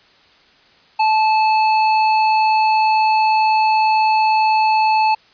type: tone with hard clipping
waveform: sine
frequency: 871 Hz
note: A5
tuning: 18 cents flat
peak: -14 dBFS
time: 0.99-5.15 s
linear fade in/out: 10 ms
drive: 13 dB
effects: white hiss -51 dBFS RMS until 5.33 s + resampled to 11025 Hz